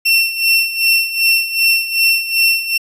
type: tone with tremolo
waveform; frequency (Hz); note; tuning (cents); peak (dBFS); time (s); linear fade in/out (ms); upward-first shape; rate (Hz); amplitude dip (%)
30% pulse; 2709; E7; +47; -6; 0.05-2.78; 10; sine; 2.6; 75
effects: resampled to 32000 Hz